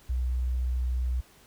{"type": "tone", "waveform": "sine", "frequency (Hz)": 62.4, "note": "B1", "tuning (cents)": 19, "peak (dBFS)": -25, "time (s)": [0.09, 1.21], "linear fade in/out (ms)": 10, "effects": ["pink hiss -57 dBFS RMS until 1.46 s"]}